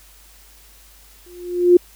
sine tone with exponential growth, 354.1 Hz, F4, 24 cents sharp, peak -4 dBFS, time 1.26-1.77 s, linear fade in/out 5 ms, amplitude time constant 110 ms, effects added 50 Hz sine -49 dBFS peak until 1.95 s + white hiss -49 dBFS RMS until 1.95 s

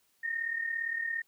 sine tone pair together, 1834 / 1871.5 Hz, A#6 / A#6, -29 / +6 cents, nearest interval unison, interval 35 cents, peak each -32 / -37 dBFS, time 0.23-1.22 s, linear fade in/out 10 ms, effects white hiss -71 dBFS RMS until 1.27 s

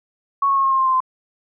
sine tone with pitch steps, 1108.7 / 1097.9 / 1087.1 / 1076.5 / 1066 / 1055.6 / 1045.3 / 1035.1 Hz, C#6 / C#6 / C#6 / C6 / C6 / C6 / C6 / C6, 0 / -17 / -34 / +49 / +32 / +15 / -2 / -19 cents, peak -14 dBFS, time 0.42-1.004 s, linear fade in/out 5 ms, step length 73 ms, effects none

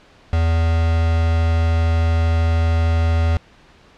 triangle tone with quantisation, 82.41 Hz, E2, in tune, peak -12 dBFS, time 0.33-3.37 s, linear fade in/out 0 ms, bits 4, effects pink hiss -49 dBFS RMS until 3.97 s + low-pass 4000 Hz 12 dB/octave

